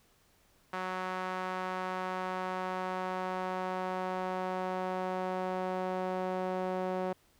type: tone with band-pass filter sweep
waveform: sawtooth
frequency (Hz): 185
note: F#3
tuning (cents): 0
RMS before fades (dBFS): -35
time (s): 0.73-7.13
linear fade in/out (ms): 5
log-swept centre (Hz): 1200 to 600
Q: 1.3
effects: pink hiss -67 dBFS RMS until 7.39 s

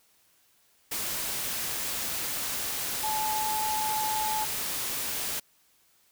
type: tone in noise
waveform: sine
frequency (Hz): 863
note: A5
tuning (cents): -34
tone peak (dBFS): -28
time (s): 3.03-4.45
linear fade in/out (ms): 10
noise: white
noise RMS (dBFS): -32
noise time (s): 0.91-5.4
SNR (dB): +1
effects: white hiss -65 dBFS RMS until 6.11 s

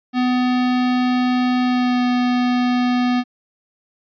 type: tone with pitch glide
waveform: square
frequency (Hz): 250.2 to 247.3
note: B3 to B3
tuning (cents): +23 to +3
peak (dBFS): -16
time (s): 0.13-3.24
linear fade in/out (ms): 50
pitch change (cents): -20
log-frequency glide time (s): 1.64-2.03
effects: resampled to 11025 Hz

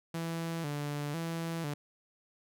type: tone with vibrato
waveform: sawtooth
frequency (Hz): 155.56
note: D#3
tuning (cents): 0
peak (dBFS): -30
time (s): 0.14-1.74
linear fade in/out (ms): 5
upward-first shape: square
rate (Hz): 1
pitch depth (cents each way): 110
effects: none

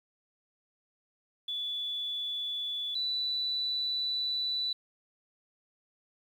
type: tone pair in turn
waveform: sine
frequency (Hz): 3445 / 3971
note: A7 / B7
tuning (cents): -37 / +9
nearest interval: major second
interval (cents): 246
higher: second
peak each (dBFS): -32 / -29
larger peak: second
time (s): 1.48-2.95 / 2.95-4.73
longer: second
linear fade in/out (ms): 5
effects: 10-bit

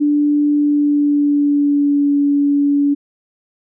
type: tone with pitch glide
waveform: sine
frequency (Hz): 293.3 to 285.6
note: D4 to D4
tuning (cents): -2 to -48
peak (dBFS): -11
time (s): 0-2.95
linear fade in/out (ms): 20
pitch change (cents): -46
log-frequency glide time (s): 0.53-2.15
effects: none

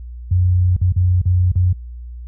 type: tone with dropouts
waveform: sine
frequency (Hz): 90.5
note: F#2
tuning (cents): -38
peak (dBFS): -11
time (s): 0.31-1.73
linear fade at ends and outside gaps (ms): 5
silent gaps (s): 0.766-0.814 / 0.923-0.962 / 1.217-1.256 / 1.519-1.556
effects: added 60 Hz sine -29 dBFS peak until 2.27 s

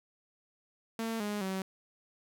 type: tone with pitch steps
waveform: sawtooth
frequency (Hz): 226.2 / 207.4 / 190.21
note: A3 / G#3 / F#3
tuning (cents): +48 / -2 / +48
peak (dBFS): -29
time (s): 0.99-1.62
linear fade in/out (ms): 2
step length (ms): 210
effects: none

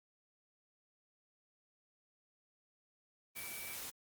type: tone in noise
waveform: sine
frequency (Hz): 2305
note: D7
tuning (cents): -33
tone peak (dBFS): -48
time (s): 3.35-3.75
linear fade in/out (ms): 20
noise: white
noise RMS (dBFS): -45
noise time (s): 3.35-3.91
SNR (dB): -6
effects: Opus 32 kbps

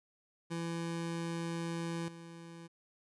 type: tone with level steps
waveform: 25% pulse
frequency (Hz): 167.7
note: E3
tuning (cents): +30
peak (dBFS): -32 / -44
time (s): 0.5-2.68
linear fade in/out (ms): 20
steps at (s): 2.08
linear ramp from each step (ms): 2
effects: resampled to 24000 Hz

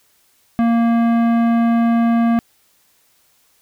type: tone with tanh clipping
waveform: sine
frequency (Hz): 232.2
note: A#3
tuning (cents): -7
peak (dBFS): -14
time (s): 0.59-2.39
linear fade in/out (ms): 0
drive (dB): 15
effects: white hiss -58 dBFS RMS until 3.61 s

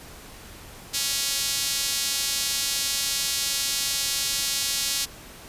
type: tone with high-pass filter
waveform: sawtooth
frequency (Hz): 277.2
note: C#4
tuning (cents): 0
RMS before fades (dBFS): -26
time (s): 0.93-5.06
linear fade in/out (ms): 20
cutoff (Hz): 4400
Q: 1.1
effects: pink hiss -44 dBFS RMS until 5.48 s + resampled to 32000 Hz

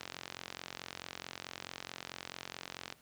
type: click train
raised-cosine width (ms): 0.2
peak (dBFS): -23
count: 131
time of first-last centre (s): 0.01-2.925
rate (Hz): 44.6
effects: pink hiss -64 dBFS RMS until 3.01 s + high-pass 80 Hz 12 dB/octave

